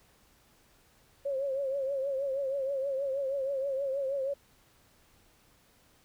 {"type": "tone with vibrato", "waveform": "sine", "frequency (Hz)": 545, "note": "C#5", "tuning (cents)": -29, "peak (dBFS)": -29, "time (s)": [1.25, 4.34], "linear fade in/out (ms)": 10, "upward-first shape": "triangle", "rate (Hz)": 6.3, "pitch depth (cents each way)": 81, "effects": ["pink hiss -64 dBFS RMS until 6.04 s"]}